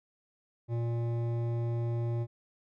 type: tone with hard clipping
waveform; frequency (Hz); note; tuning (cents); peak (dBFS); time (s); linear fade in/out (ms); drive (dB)
sine; 117.4; A#2; +13; -31; 0.68-2.27; 50; 12
effects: none